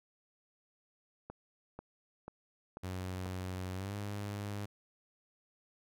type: click train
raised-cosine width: 1 ms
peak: -30 dBFS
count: 5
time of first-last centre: 1.3-3.261 s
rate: 2.04 Hz
type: tone with pitch glide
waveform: sawtooth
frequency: 92.5 to 102.04 Hz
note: F#2 to G#2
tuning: 0 to -30 cents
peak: -34 dBFS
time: 2.83-4.66 s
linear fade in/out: 10 ms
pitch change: +170 cents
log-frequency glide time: 3.74-3.94 s
effects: none